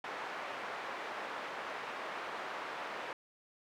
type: band-pass noise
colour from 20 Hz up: pink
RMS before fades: -42 dBFS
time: 0.04-3.13 s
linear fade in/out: 2 ms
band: 630 to 1900 Hz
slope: 12 dB/octave
effects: none